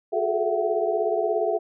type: tone cluster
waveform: sine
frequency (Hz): 363.5 / 422.2 / 439 / 671 / 752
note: F#4 / G#4 / A4 / E5 / F#5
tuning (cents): -31 / +29 / -4 / +31 / +28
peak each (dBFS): -29 / -26 / -29 / -25 / -31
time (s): 0.12-1.59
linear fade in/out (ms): 20
effects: none